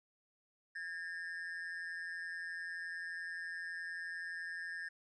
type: ring-modulated tone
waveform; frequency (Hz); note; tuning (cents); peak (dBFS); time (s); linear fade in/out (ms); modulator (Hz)
triangle; 1719; A6; -41; -36; 0.75-4.89; 10; 85.8
effects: resampled to 24000 Hz + 13-bit